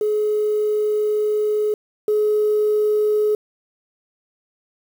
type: tone pair in turn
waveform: sine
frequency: 423.7 / 423.7 Hz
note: G#4 / G#4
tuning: +35 / +35 cents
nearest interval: unison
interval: 0 cents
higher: neither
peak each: -16 / -14 dBFS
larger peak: second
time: 0.01-1.74 / 2.08-3.35 s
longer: first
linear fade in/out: 2 ms
effects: tanh soft clip ceiling -10 dBFS + 7-bit